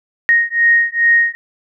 sine beating tone pair, 1864.7 / 1867.1 Hz, A#6 / A#6, 0 / +2 cents, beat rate 2.4 Hz, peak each -13 dBFS, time 0.29-1.35 s, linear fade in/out 0 ms, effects none

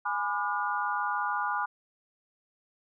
sine chord, G# diminished seventh, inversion none, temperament just, 830.6 / 996.7 / 1196.1 / 1435.3 Hz, G#5 / B5 / D6 / F6, 0 / +16 / +31 / +47 cents, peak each -33 dBFS, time 0.05-1.66 s, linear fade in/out 10 ms, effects none

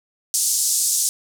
white band-pass noise, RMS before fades -20 dBFS, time 0.34-1.09 s, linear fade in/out 0 ms, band 5500 to 10000 Hz, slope 24 dB/octave, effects none

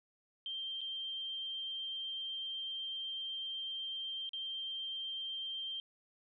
sine tone with dropouts, 3156 Hz, G7, 11 cents sharp, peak -38 dBFS, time 0.46-5.8 s, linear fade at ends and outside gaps 1 ms, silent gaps 0.808-0.814 / 4.292-4.333 s, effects none

